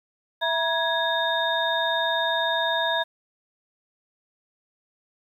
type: tone cluster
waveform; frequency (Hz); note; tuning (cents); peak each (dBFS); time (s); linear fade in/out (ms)
sine; 660 / 955 / 1664 / 3676; E5 / A#5 / G#6 / A#7; +2 / +42 / +3 / -25; -27; 0.41-3.04; 20
effects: 9-bit